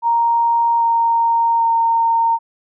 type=tone with pitch steps; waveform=sine; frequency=932.3 / 925.3 / 918.4 Hz; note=A#5 / A#5 / A#5; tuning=0 / -13 / -26 cents; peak=-12 dBFS; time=0.02-2.39 s; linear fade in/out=50 ms; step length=790 ms; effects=none